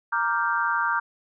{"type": "chord", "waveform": "sine", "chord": "G minor seventh", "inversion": "first", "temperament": "equal", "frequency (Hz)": [932.3, 1174.7, 1396.9, 1568], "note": ["Bb5", "D6", "F6", "G6"], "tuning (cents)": [0, 0, 0, 0], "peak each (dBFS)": -27, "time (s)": [0.12, 1], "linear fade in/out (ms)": 10, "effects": []}